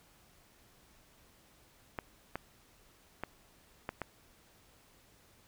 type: clicks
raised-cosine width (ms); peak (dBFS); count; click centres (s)
0.5; -21; 5; 1.988 / 2.356 / 3.236 / 3.891 / 4.017
effects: pink hiss -64 dBFS RMS until 5.47 s